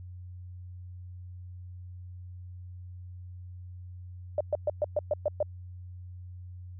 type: tone bursts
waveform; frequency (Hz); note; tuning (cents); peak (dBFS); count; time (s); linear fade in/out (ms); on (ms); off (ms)
sine; 599; D5; +34; -23; 8; 4.38-5.428; 2; 26; 120
effects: added 90 Hz sine -41 dBFS peak until 6.79 s